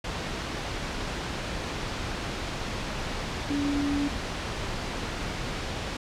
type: tone in noise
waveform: sine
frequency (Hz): 285.6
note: D4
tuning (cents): -48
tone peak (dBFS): -25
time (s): 3.5-4.08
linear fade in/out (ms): 5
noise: pink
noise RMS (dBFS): -32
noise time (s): 0.04-5.97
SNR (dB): +4
effects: low-pass 5000 Hz 12 dB/octave